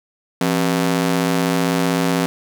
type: ring-modulated tone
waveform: sawtooth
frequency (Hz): 218.8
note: A3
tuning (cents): -9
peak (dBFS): -9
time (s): 0.41-2.26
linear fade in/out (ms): 0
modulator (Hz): 47.9
effects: none